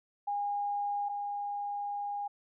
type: tone pair in turn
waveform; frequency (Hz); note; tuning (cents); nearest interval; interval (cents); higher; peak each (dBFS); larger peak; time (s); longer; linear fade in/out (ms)
sine; 815 / 815; G#5 / G#5; -33 / -33; unison; 0; neither; -30 / -33; first; 0.27-1.09 / 1.09-2.28; second; 10
effects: none